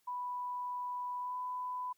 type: tone with pitch glide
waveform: sine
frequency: 987.8 to 998.7 Hz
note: B5 to B5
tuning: 0 to +19 cents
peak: -36 dBFS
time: 0.07-1.93 s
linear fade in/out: 10 ms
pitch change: +19 cents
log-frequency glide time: 1.19-1.36 s
effects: white hiss -75 dBFS RMS until 1.97 s